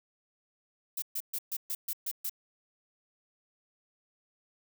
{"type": "noise bursts", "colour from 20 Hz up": "violet", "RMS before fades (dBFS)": -34, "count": 8, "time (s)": [0.97, 2.296], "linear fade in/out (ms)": 5, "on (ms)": 52, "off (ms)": 130, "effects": []}